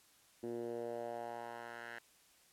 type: tone with band-pass filter sweep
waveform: 10% pulse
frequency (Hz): 117.9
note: A#2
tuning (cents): +20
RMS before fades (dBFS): -44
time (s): 0.43-1.99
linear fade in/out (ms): 5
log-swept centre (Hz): 320 to 1700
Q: 2.4
effects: white hiss -67 dBFS RMS until 2.52 s + low-pass 12000 Hz 12 dB/octave